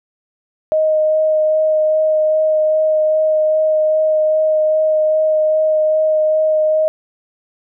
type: tone with vibrato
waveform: sine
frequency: 622.3 Hz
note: D#5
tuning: in tune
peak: -11 dBFS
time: 0.72-6.88 s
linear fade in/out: 0 ms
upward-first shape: sine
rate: 2.5 Hz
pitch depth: 10 cents each way
effects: none